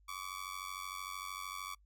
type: tone with amplitude modulation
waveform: sawtooth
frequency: 1142 Hz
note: D6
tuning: 49 cents flat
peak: -34 dBFS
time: 0.08-1.75 s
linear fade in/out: 10 ms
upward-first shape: sine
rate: 93.2 Hz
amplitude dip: 85%
effects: noise-tail reverb RT60 0.1 s tail -25 dB re dry + added 50 Hz sine -63 dBFS peak until 1.85 s